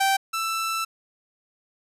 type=tone pair in turn; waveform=sawtooth; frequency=779 / 1327.6 Hz; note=G5 / E6; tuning=-11 / +12 cents; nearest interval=major sixth; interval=923 cents; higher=second; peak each=-15 / -21 dBFS; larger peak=first; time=0-0.17 / 0.33-0.85 s; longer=second; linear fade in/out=10 ms; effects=resampled to 32000 Hz